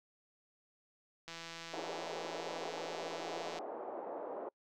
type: click train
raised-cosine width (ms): 0.2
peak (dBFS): -29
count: 384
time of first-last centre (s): 1.28-3.587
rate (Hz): 166
type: band-pass noise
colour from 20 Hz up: white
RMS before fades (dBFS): -43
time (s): 1.73-4.49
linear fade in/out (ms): 5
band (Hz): 340 to 780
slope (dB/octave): 24
effects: noise-tail reverb RT60 0.1 s tail -26 dB re dry